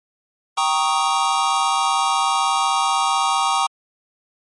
square chord, Eb dominant seventh, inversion first, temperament equal, 784 / 932.3 / 1108.7 / 1244.5 Hz, G5 / Bb5 / Db6 / Eb6, 0 / 0 / 0 / 0 cents, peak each -23 dBFS, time 0.57-3.67 s, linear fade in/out 10 ms, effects MP3 48 kbps

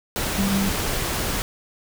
sine tone in noise, 196 Hz, G3, in tune, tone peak -20 dBFS, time 0.38-0.69 s, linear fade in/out 0 ms, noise pink, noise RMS -25 dBFS, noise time 0.16-1.42 s, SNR +2 dB, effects none

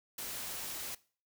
white noise, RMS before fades -41 dBFS, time 0.18-0.95 s, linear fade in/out 5 ms, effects noise-tail reverb RT60 0.4 s tail -20 dB re dry

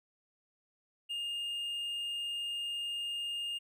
triangle tone, 2827 Hz, F7, 20 cents sharp, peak -33 dBFS, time 1.09-3.59 s, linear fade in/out 20 ms, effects none

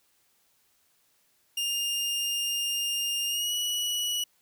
sawtooth tone with pitch glide, 2813 to 2931 Hz, F7 to F#7, +12 to -17 cents, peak -24 dBFS, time 1.57-4.24 s, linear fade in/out 5 ms, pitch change +71 cents, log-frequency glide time 3.27-3.54 s, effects white hiss -68 dBFS RMS until 4.41 s

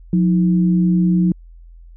sine tone pair together, 179 / 318.9 Hz, F3 / D#4, +43 / +43 cents, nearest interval minor seventh, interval 1000 cents, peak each -12 / -22 dBFS, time 0.13-1.32 s, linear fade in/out 2 ms, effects added 42 Hz sine -38 dBFS peak until 1.96 s

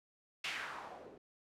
blue noise with low-pass filter sweep, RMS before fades -45 dBFS, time 0.44-1.18 s, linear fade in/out 5 ms, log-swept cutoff 2800 to 350 Hz, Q 2.1, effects none

